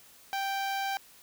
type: tone with notch filter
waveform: sawtooth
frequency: 784 Hz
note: G5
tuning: in tune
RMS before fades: -32 dBFS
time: 0.33-0.97 s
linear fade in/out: 0 ms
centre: 8800 Hz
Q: 1.2
effects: white hiss -56 dBFS RMS until 1.22 s